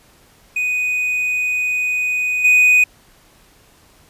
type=tone with level steps; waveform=triangle; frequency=2489 Hz; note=D#7; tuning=in tune; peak=-15 / -7 dBFS; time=0.56-2.84 s; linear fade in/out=5 ms; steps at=2.44 s; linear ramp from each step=10 ms; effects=pink hiss -51 dBFS RMS until 4.09 s + resampled to 32000 Hz